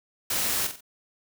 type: noise with echo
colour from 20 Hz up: white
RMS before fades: -27 dBFS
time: 0.3-0.67 s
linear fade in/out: 5 ms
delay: 46 ms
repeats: 3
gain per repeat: -8 dB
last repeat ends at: 0.808 s
effects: none